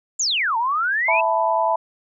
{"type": "exponential two-way sweep", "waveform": "sine", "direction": "down then up", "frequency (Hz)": [7459, 880, 2664], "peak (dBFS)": -18, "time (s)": [0.19, 1.21], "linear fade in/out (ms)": 10, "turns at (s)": 0.57}
{"type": "chord", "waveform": "sine", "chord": "E suspended fourth", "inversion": "none", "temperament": "just", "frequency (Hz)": [659.3, 879, 988.9], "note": ["E5", "A5", "B5"], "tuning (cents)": [0, -2, 2], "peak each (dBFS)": -21, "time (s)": [1.08, 1.76], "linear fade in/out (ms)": 5}
{"effects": []}